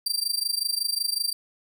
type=tone with amplitude modulation; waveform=sawtooth; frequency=4699 Hz; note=D8; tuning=in tune; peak=-18 dBFS; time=0.06-1.33 s; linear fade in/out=5 ms; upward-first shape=sine; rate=25.4 Hz; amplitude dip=90%; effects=none